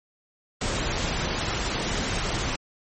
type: noise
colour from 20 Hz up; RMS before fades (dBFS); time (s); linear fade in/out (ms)
pink; -27; 0.61-2.56; 5
effects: MP3 32 kbps